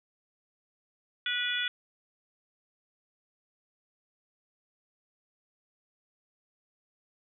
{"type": "harmonic tone", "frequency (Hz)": 488.8, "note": "B4", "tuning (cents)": -18, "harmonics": [3, 4, 5, 6, 7], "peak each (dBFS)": [-33, -37, -37, -38, -32], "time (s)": [1.26, 1.68], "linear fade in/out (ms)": 2, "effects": []}